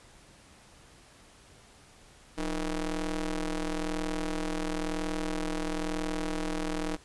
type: ring-modulated tone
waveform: sawtooth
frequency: 162.5 Hz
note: E3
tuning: 24 cents flat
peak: -23 dBFS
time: 2.37-6.97 s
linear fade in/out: 20 ms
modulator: 142 Hz
effects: pink hiss -56 dBFS RMS until 7.04 s + resampled to 24000 Hz